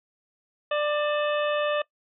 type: harmonic tone with a mistuned harmonic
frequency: 593 Hz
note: D5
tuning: 17 cents sharp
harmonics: 1 / 2 / 3 / 4 / 5 / 6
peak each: -24 / -30 / -34 / -36 / -38 / -40 dBFS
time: 0.71-1.82 s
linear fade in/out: 5 ms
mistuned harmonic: 4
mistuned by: +150 cents
effects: noise-tail reverb RT60 0.1 s tail -22 dB re dry